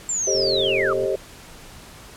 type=linear sweep; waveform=sine; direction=down; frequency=7459 to 1141 Hz; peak=-21 dBFS; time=0.09-0.93 s; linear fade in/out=2 ms
type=chord; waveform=sine; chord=A half-diminished seventh; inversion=third; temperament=equal with one note detuned; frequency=392 / 440 / 534.9 / 622.3 Hz; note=G4 / A4 / C5 / Eb5; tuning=0 / 0 / +38 / 0 cents; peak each=-23 / -28 / -25 / -27 dBFS; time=0.27-1.16 s; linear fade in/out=5 ms
type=click train; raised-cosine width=2 ms; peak=-25 dBFS; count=84; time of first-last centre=0.35-1.053 s; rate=118 Hz
effects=pink hiss -43 dBFS RMS until 2.16 s + low-pass 12000 Hz 12 dB/octave